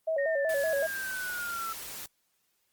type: tone with vibrato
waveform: sine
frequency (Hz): 600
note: D5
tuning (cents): +37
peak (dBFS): -26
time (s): 0.07-0.87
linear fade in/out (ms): 10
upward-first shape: square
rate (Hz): 5.3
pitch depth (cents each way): 120
type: linear sweep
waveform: sine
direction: down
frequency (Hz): 1861 to 1318.5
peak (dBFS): -33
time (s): 0.18-1.73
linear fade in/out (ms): 5
type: noise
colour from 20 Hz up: white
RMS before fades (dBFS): -41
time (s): 0.49-2.06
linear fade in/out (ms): 2
effects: white hiss -74 dBFS RMS until 2.72 s + Opus 24 kbps